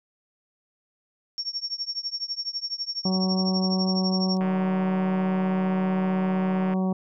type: tone with tremolo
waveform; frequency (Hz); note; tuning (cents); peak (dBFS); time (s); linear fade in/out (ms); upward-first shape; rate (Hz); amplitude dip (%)
sine; 5500; F8; -27; -24; 1.38-4.37; 0; triangle; 12; 100
type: harmonic tone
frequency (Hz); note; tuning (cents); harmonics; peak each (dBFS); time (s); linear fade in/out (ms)
187.4; F#3; +22; 1 / 2 / 3 / 4 / 5 / 6; -22 / -33 / -35 / -36 / -41 / -43; 3.05-6.93; 5
type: click train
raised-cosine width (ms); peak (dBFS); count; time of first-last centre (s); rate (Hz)
0.5; -22; 357; 4.41-6.737; 153
effects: none